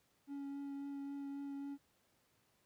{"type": "tone with vibrato", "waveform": "triangle", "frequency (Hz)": 280, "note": "C#4", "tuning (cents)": 18, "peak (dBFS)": -40, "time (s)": [0.27, 1.78], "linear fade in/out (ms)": 50, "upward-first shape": "triangle", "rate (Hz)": 3.7, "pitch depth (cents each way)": 13, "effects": ["pink hiss -75 dBFS RMS until 2.65 s", "high-pass 80 Hz 12 dB/octave"]}